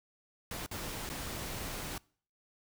pink noise with dropouts, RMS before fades -40 dBFS, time 0.51-1.98 s, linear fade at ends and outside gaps 2 ms, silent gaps 0.663-0.712 / 1.092-1.099 s, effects noise-tail reverb RT60 0.5 s tail -25 dB re dry

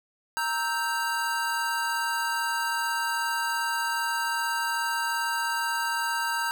square chord, E diminished, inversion second, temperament equal with one note detuned, 932.3 / 1308.6 / 1568 Hz, Bb5 / E6 / G6, 0 / -13 / 0 cents, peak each -30 / -35 / -30 dBFS, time 0.37-6.51 s, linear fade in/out 0 ms, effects none

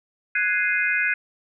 sine chord, Ab dominant seventh, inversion third, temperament equal, 1480 / 1661.2 / 2093 / 2489 Hz, Gb6 / Ab6 / C7 / Eb7, 0 / 0 / 0 / 0 cents, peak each -25 dBFS, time 0.35-1.14 s, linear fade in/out 5 ms, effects none

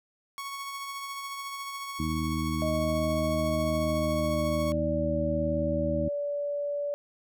sawtooth tone with tremolo, 1108.7 Hz, C#6, in tune, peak -30 dBFS, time 0.38-4.72 s, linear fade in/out 0 ms, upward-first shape triangle, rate 14 Hz, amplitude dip 35%
harmonic tone, 78.8 Hz, D#2, 23 cents sharp, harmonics 1 / 2 / 3 / 4, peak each -33 / -33 / -33 / -33 dBFS, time 1.99-6.09 s, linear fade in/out 10 ms
sine tone with pitch glide, 622.3 to 577.3 Hz, D#5 to D5, 0 to -30 cents, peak -28 dBFS, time 2.62-6.94 s, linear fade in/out 0 ms, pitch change -130 cents, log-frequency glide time 3.69-5.16 s
effects none

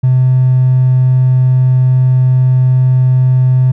triangle tone with hard clipping, 128.4 Hz, C3, 32 cents flat, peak -6 dBFS, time 0.03-3.72 s, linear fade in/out 10 ms, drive 3 dB, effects none

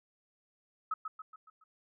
sine tone with echo, 1282 Hz, E6, 49 cents flat, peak -30 dBFS, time 0.91-0.94 s, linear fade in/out 5 ms, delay 140 ms, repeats 5, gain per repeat -6 dB, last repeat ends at 1.64 s, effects none

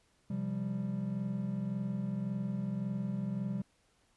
triangle chord, C suspended fourth, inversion none, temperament just, 130.81 / 174.42 / 196.22 Hz, C3 / F3 / G3, 0 / -2 / +2 cents, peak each -37 / -38 / -33 dBFS, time 0.3-3.62 s, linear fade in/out 5 ms, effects pink hiss -71 dBFS RMS until 4.16 s + resampled to 24000 Hz

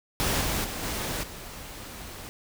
pink noise with level steps, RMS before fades -26 / -28 / -34 / -31 / -41 dBFS, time 0.2-2.29 s, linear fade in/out 0 ms, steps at 0.41 / 0.64 / 0.83 / 1.23 s, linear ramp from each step 5 ms, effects none

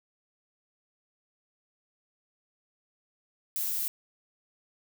violet noise, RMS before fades -31 dBFS, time 3.56-3.88 s, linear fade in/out 0 ms, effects none

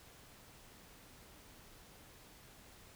silence, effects pink hiss -59 dBFS RMS until 2.95 s

